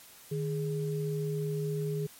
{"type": "tone pair together", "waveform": "sine", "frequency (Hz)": [153.42, 415.3], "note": ["D#3", "G#4"], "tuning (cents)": [-24, 0], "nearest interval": "octave + perfect fourth", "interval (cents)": 1724, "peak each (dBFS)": [-31, -34], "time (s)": [0.31, 2.07], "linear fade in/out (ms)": 10, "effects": ["white hiss -53 dBFS RMS until 2.19 s", "MP3 64 kbps"]}